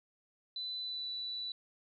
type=tone with pitch glide; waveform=sine; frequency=4000 to 3961 Hz; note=B7 to B7; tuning=+21 to +4 cents; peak=-37 dBFS; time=0.56-1.52 s; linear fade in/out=2 ms; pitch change=-17 cents; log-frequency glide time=0.81-1.1 s; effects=none